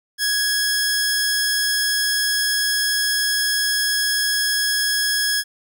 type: tone pair together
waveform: sawtooth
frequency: 1661.2 / 5235 Hz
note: G#6 / E8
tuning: 0 / -13 cents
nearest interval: octave + minor sixth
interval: 1987 cents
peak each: -17 / -19 dBFS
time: 0.18-5.44 s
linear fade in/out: 50 ms
effects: none